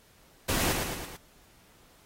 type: noise with echo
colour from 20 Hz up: pink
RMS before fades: -29 dBFS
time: 0.48-0.73 s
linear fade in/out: 10 ms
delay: 110 ms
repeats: 4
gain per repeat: -4 dB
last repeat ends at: 1.17 s
effects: pink hiss -60 dBFS RMS until 2.05 s + AAC 48 kbps